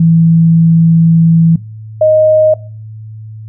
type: tone pair in turn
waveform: sine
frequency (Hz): 164.81 / 622.2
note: E3 / D#5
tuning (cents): 0 / 0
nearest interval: octave + major seventh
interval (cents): 2300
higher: second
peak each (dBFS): -4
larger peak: neither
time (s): 0-1.56 / 2.01-2.54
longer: first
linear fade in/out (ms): 5
effects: noise-tail reverb RT60 0.4 s tail -21 dB re dry + added 109 Hz sine -25 dBFS peak until 3.48 s